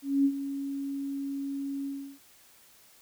sine tone with ADSR envelope, 277.2 Hz, C#4, in tune, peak -19 dBFS, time 0.02-2.19 s, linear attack 230 ms, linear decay 64 ms, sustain -12 dB, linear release 330 ms, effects white hiss -58 dBFS RMS until 3.01 s

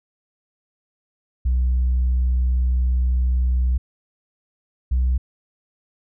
sine tone pair in turn, 62.6 / 63.11 Hz, B1 / B1, +24 / +38 cents, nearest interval unison, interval 14 cents, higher second, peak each -14 dBFS, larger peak neither, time 1.45-3.78 / 4.91-5.18 s, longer first, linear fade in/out 10 ms, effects tanh soft clip ceiling -14 dBFS

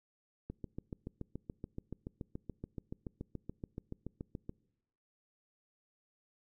click train, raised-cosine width 3 ms, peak -28 dBFS, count 29, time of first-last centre 0.5-4.494 s, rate 7.01 Hz, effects noise-tail reverb RT60 1.0 s tail -25 dB re dry

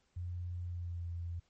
sine tone with pitch glide, 88.3 to 85.69 Hz, F2 to F2, +20 to -32 cents, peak -37 dBFS, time 0.16-1.4 s, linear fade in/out 10 ms, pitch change -52 cents, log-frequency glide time 0.62-1.08 s, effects pink hiss -75 dBFS RMS until 1.49 s + MP3 32 kbps

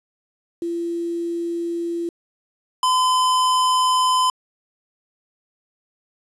sine / square tone pair in turn, 340 / 1018.8 Hz, F4 / C6, -46 / -46 cents, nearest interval octave + perfect fifth, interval 1900 cents, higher second, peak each -22 / -16 dBFS, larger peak second, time 0.62-2.09 / 2.83-4.3 s, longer neither, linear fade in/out 2 ms, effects resampled to 24000 Hz + 8-bit

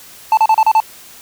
triangle tone bursts, 880 Hz, A5, in tune, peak -5 dBFS, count 6, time 0.32-0.802 s, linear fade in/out 2 ms, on 52 ms, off 34 ms, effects white hiss -39 dBFS RMS until 1.21 s

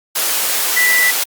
sine tone in noise, 1975.5 Hz, B6, in tune, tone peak -11 dBFS, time 0.76-1.11 s, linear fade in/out 10 ms, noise white, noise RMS -17 dBFS, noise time 0.15-1.24 s, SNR +3 dB, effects high-pass 400 Hz 12 dB/octave + Opus 48 kbps

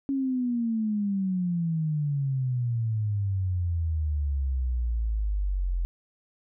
sine exponential sweep, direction down, 277.2 to 42.73 Hz, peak -24 dBFS, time 0.09-5.85 s, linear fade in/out 0 ms, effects none

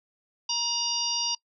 harmonic tone with a mistuned harmonic, 949 Hz, A#5, 31 cents sharp, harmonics 1 / 3 / 4 / 5 / 6, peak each -35 / -33 / -38 / -29 / -31 dBFS, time 0.49-1.35 s, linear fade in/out 5 ms, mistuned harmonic 4, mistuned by -65 cents, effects noise-tail reverb RT60 0.1 s tail -23 dB re dry

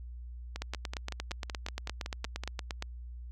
two click trains, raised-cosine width 0.2 ms, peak -20 / -18 dBFS, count 11 / 20, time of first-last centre 0.56-2.436 / 0.62-2.824 s, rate 5.33 / 8.62 Hz, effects added 60 Hz sine -41 dBFS peak until 3.31 s

